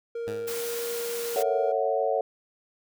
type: tone with pitch glide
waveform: triangle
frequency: 466.2 to 470.3 Hz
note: A#4 to A#4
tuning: 0 to +15 cents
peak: -28 dBFS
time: 0.15-1.72 s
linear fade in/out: 5 ms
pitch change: +15 cents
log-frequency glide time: 0.5-0.67 s
type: tone with exponential decay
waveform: 10% pulse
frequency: 106.4 Hz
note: G#2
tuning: 42 cents sharp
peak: -26 dBFS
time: 0.27-0.83 s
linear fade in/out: 5 ms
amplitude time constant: 120 ms
type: high-pass noise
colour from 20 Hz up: white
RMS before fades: -36 dBFS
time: 0.47-1.43 s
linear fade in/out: 10 ms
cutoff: 180 Hz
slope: 24 dB/octave
type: chord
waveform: sine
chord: F# minor seventh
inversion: first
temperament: equal with one note detuned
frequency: 446.9 / 554.4 / 659.3 / 740 Hz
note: A4 / C#5 / E5 / F#5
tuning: +27 / 0 / 0 / 0 cents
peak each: -28 / -27 / -30 / -29 dBFS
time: 1.36-2.21 s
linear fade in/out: 2 ms
effects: none